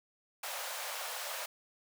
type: high-pass noise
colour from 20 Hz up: pink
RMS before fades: -40 dBFS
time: 0.43-1.46 s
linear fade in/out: 5 ms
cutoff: 540 Hz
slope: 48 dB/octave
effects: none